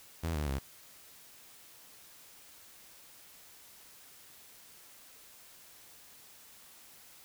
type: tone with pitch steps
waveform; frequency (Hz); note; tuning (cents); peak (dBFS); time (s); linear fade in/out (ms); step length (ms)
sawtooth; 82.41 / 74.7 / 67.72; E2 / D2 / C#2; 0 / +30 / -40; -28; 0.23-0.59; 10; 120
effects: white hiss -56 dBFS RMS until 7.24 s